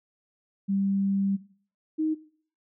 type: tone pair in turn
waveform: sine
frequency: 196.5 / 313.2 Hz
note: G3 / D#4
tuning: +4 / +11 cents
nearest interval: minor sixth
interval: 807 cents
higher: second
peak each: -23 dBFS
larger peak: neither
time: 0.68-1.37 / 1.98-2.15 s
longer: first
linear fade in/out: 20 ms
effects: noise-tail reverb RT60 0.5 s tail -18 dB re dry